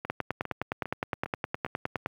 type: two click trains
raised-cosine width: 0.5 ms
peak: -19 / -13 dBFS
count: 5 / 20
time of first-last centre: 0.05-1.663 / 0.1-2.061 s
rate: 2.48 / 9.69 Hz
effects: high-pass 80 Hz 12 dB/octave + 9-bit